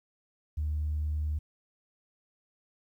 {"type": "tone", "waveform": "sine", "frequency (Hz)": 75.8, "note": "D#2", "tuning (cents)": -45, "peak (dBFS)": -27, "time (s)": [0.57, 1.39], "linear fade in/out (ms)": 10, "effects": ["tanh soft clip ceiling -24 dBFS", "11-bit"]}